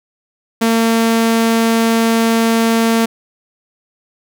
sawtooth tone, 227.5 Hz, A#3, 42 cents flat, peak -7 dBFS, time 0.61-3.06 s, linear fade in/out 10 ms, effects none

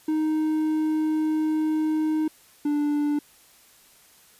triangle tone pair in turn, 311.1 / 293.6 Hz, D#4 / D4, 0 / 0 cents, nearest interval minor second, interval 100 cents, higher first, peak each -19 dBFS, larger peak neither, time 0.08-2.28 / 2.65-3.19 s, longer first, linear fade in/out 5 ms, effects white hiss -55 dBFS RMS until 4.39 s + resampled to 32000 Hz

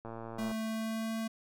click train, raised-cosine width 1 ms, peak -29 dBFS, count 54, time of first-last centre 0.05-0.515 s, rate 114 Hz
square tone with pitch glide, 220.5 to 223.8 Hz, A3 to A3, +4 to +30 cents, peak -34 dBFS, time 0.38-1.28 s, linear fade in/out 10 ms, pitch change +26 cents, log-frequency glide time 0.52-1.16 s
effects none

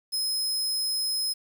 sawtooth tone, 5120 Hz, D#8, 49 cents sharp, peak -23 dBFS, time 0.12-1.34 s, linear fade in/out 20 ms, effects 9-bit

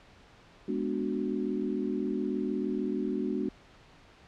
sine chord, G# half-diminished seventh, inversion none, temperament equal, 207.7 / 246.9 / 293.7 / 370 Hz, G#3 / B3 / D4 / F#4, 0 / 0 / 0 / 0 cents, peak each -34 dBFS, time 0.68-3.49 s, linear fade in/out 5 ms, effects pink hiss -56 dBFS RMS until 4.27 s + low-pass 4000 Hz 12 dB/octave

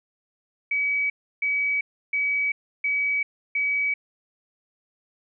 sine tone bursts, 2276 Hz, C#7, 45 cents sharp, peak -21 dBFS, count 5, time 0.71-3.94 s, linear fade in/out 5 ms, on 390 ms, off 320 ms, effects none

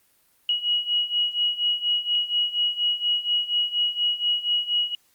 sine beating tone pair, 2904 / 2908.2 Hz, F#7 / F#7, -33 / -31 cents, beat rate 4.2 Hz, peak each -26 / -23 dBFS, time 0.49-4.95 s, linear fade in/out 2 ms, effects white hiss -63 dBFS RMS until 5.14 s + Opus 32 kbps

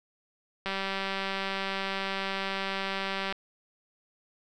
click train, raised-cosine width 0.3 ms, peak -16 dBFS, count 518, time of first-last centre 0.66-3.325 s, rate 194 Hz, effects none

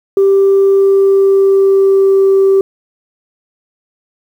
sine tone with pitch glide, 392 to 388.4 Hz, G4 to G4, 0 to -16 cents, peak -4 dBFS, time 0.17-2.61 s, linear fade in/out 2 ms, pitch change -16 cents, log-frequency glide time 0.79-2.36 s, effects tanh soft clip ceiling -3 dBFS + 7-bit

